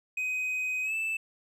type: tone with pitch glide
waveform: triangle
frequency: 2512 to 2638 Hz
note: D#7 to E7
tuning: +16 to +1 cents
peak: -27 dBFS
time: 0.17-1.17 s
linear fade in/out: 5 ms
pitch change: +85 cents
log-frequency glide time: 0.83-0.94 s
effects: none